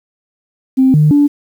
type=tone with pitch steps; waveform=sine; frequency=262.5 / 151.4 / 289.4 Hz; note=C4 / D#3 / D4; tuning=+6 / -47 / -25 cents; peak=-5 dBFS; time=0.77-1.28 s; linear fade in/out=20 ms; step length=170 ms; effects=tanh soft clip ceiling -1 dBFS + 7-bit